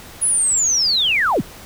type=linear sweep; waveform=sine; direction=down; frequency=10548 to 38.6 Hz; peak=-14 dBFS; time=0.21-1.42 s; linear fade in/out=20 ms; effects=pink hiss -39 dBFS RMS until 1.65 s